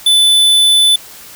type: tone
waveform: square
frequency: 3500 Hz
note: A7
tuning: 10 cents flat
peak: -7 dBFS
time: 0.06-0.96 s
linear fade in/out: 5 ms
effects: white hiss -35 dBFS RMS until 1.35 s